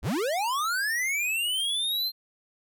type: linear sweep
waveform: square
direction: up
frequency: 37.72 to 4186 Hz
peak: -26 dBFS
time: 0.02-2.12 s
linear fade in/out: 50 ms
effects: none